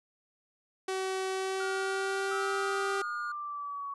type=tone with pitch glide; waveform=sawtooth; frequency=379.2 to 392.6 Hz; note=F#4 to G4; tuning=+43 to +3 cents; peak=-27 dBFS; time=0.88-3.02 s; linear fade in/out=5 ms; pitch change=+60 cents; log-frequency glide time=1.29-2.53 s
type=tone; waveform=triangle; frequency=1432 Hz; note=F6; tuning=43 cents sharp; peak=-34 dBFS; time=1.6-3.32 s; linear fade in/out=5 ms
type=linear sweep; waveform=sine; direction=down; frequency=1306 to 1117 Hz; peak=-35 dBFS; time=2.31-3.94 s; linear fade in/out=5 ms
effects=resampled to 24000 Hz